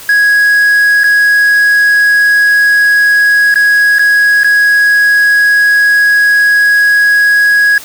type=tone with dropouts; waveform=triangle; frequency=1661.2 Hz; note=G#6; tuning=in tune; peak=-3 dBFS; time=0.09-7.78 s; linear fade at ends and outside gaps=2 ms; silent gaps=1.035-1.041 / 3.542-3.557 / 3.985-3.993 / 4.434-4.444 s; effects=white hiss -30 dBFS RMS until 7.84 s